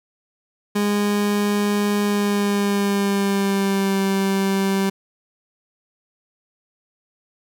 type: tone with pitch glide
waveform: 30% pulse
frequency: 205.5 to 194.53 Hz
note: G#3 to G3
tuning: -18 to -13 cents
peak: -15 dBFS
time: 0.75-4.9 s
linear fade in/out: 10 ms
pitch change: -95 cents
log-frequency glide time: 2.02-4.01 s
effects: none